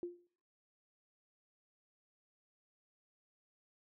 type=tone with exponential decay; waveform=sine; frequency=350 Hz; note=F4; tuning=4 cents sharp; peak=-35 dBFS; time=0.03-0.27 s; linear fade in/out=1 ms; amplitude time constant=51 ms; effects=noise-tail reverb RT60 0.5 s tail -19 dB re dry

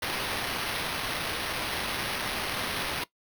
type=noise with sample-and-hold; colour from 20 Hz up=white; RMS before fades=-32 dBFS; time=0.02-3.04 s; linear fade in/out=5 ms; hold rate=7350 Hz; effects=noise-tail reverb RT60 0.1 s tail -18 dB re dry

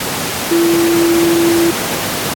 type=tone in noise; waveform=sine; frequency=337.6 Hz; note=E4; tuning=41 cents sharp; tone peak=-9 dBFS; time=0.51-1.71 s; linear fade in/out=5 ms; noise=pink; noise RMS=-18 dBFS; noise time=0-2.34 s; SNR=+6 dB; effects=high-pass 150 Hz 12 dB/octave + AAC 64 kbps

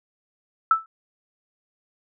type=tone with exponential decay; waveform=sine; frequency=1318.5 Hz; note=E6; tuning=in tune; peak=-10 dBFS; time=0.71-0.86 s; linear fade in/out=2 ms; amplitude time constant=31 ms; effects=none

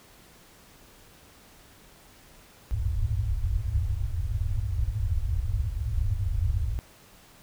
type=low-pass noise; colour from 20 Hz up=white; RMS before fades=-27 dBFS; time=2.71-6.79 s; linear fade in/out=0 ms; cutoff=110 Hz; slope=96 dB/octave; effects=pink hiss -54 dBFS RMS until 7.42 s

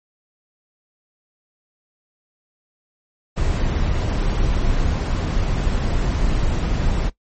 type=noise; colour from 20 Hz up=brown; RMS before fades=-19 dBFS; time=3.36-7.1 s; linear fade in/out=20 ms; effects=noise-tail reverb RT60 0.1 s tail -18 dB re dry + MP3 32 kbps

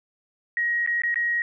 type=tone with dropouts; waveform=sine; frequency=1891 Hz; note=A#6; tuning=24 cents sharp; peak=-21 dBFS; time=0.57-1.42 s; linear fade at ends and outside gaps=1 ms; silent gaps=0.863-0.874 / 1.019-1.035 / 1.143-1.158 s; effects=none

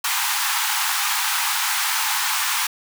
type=high-pass noise; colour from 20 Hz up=pink; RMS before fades=-22 dBFS; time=0.04-2.67 s; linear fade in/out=5 ms; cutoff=800 Hz; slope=96 dB/octave; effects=none

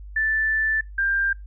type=tone pair in turn; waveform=sine; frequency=1760 / 1590.6 Hz; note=A6 / G6; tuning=0 / +25 cents; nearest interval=major second; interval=175 cents; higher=first; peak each=-19 dBFS; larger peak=neither; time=0.16-0.81 / 0.98-1.33 s; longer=first; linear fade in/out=5 ms; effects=noise-tail reverb RT60 0.2 s tail -25 dB re dry + added 50 Hz sine -36 dBFS peak until 1.46 s

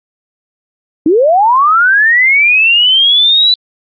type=linear sweep; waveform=sine; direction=up; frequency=289.9 to 3993 Hz; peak=-5 dBFS; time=1.06-3.54 s; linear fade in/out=2 ms; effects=Opus 32 kbps

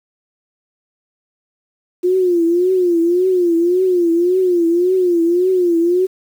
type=tone with vibrato; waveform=sine; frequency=353.5 Hz; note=F4; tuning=21 cents sharp; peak=-11 dBFS; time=2.03-6.07 s; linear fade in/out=20 ms; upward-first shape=triangle; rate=1.8 Hz; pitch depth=120 cents each way; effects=7-bit

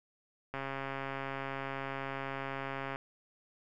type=click train; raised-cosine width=0.5 ms; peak=-23 dBFS; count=330; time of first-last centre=0.54-2.959 s; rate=136 Hz; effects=none

